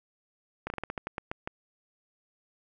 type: slowing click train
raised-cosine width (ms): 0.5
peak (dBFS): -18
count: 11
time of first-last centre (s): 0.67-1.475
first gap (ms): 31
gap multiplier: 1.2
effects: none